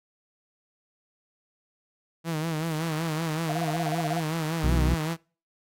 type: tone with vibrato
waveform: sawtooth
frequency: 160 Hz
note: D#3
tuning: 49 cents sharp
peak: -23 dBFS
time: 2.24-5.17 s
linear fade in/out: 50 ms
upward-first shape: sine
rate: 5.3 Hz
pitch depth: 80 cents each way
type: tone bursts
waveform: sine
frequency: 698.5 Hz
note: F5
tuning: in tune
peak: -28 dBFS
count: 12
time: 3.49-4.197 s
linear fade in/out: 5 ms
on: 36 ms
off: 25 ms
type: harmonic tone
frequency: 62 Hz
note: B1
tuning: 7 cents sharp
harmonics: 1 / 2 / 3 / 4 / 5 / 6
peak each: -22 / -28 / -32 / -34 / -36 / -38 dBFS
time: 4.63-4.95 s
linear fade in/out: 10 ms
effects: noise-tail reverb RT60 0.4 s tail -25 dB re dry + AAC 48 kbps